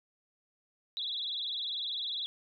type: tone with vibrato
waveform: sine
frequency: 3629 Hz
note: A#7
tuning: 47 cents flat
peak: -33 dBFS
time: 0.97-2.26 s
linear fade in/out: 0 ms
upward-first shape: sine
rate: 20 Hz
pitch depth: 170 cents each way
effects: none